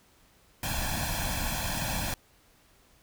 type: noise with comb filter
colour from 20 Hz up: pink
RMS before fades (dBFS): -31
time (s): 0.63-2.14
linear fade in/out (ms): 2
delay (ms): 1.2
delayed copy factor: +0.85
effects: pink hiss -62 dBFS RMS until 3.02 s